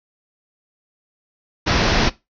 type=low-pass noise; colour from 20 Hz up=pink; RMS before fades=-17 dBFS; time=1.66-2.1 s; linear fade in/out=20 ms; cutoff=5900 Hz; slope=96 dB/octave; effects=noise-tail reverb RT60 0.2 s tail -18 dB re dry